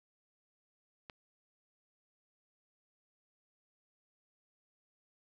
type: click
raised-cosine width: 0.3 ms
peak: -30 dBFS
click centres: 1.098 s
effects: none